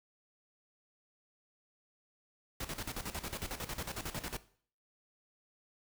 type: noise with tremolo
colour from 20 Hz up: pink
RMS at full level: -39 dBFS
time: 2.6-4.37 s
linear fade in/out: 5 ms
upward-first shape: square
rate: 11 Hz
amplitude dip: 75%
effects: noise-tail reverb RT60 0.5 s tail -17 dB re dry